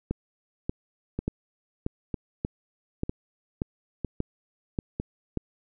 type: two click trains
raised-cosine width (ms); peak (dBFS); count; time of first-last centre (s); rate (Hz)
3; -14 / -16; 10 / 5; 0.11-5.373 / 1.19-5; 1.71 / 1.05
effects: none